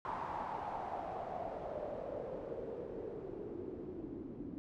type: noise with low-pass filter sweep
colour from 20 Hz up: white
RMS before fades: -43 dBFS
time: 0.05-4.58 s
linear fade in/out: 0 ms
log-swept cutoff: 1000 to 280 Hz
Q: 4.6
effects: none